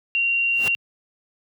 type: tone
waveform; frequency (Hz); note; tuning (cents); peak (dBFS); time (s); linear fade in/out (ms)
sine; 2759; F7; -22; -18; 0.15-0.75; 0
type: noise with exponential growth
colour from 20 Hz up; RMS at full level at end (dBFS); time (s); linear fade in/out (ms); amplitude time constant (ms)
pink; -26; 0.49-0.68; 0; 40
effects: high-pass 100 Hz 12 dB/octave